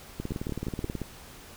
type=two click trains; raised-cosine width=3 ms; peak=-19 / -19 dBFS; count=5 / 15; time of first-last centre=0.32-1.017 / 0.2-0.953 s; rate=5.74 / 18.6 Hz; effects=pink hiss -48 dBFS RMS until 1.56 s